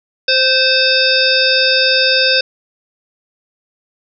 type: harmonic tone with a mistuned harmonic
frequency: 523.3 Hz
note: C5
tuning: in tune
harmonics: 1 / 3 / 5 / 7 / 9 / 10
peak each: -17 / -17 / -17 / -17 / -17 / -17 dBFS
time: 0.28-2.41 s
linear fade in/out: 5 ms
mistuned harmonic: 3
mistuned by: -20 cents
effects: none